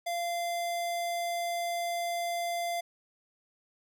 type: tone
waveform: square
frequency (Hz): 690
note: F5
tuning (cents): -21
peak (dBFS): -31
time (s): 0.06-2.81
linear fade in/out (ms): 10
effects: none